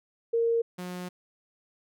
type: tone pair in turn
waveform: sine / sawtooth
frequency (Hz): 462.5 / 180.08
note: A#4 / F#3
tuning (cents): -14 / -47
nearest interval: octave + major third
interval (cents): 1633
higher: first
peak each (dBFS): -22 / -31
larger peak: first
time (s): 0.33-0.62 / 0.78-1.09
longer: second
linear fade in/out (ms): 10
effects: none